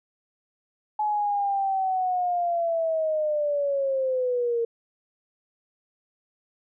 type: linear sweep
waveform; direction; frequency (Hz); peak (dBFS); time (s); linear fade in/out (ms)
sine; down; 852 to 459.8; -22; 0.99-4.65; 5
effects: none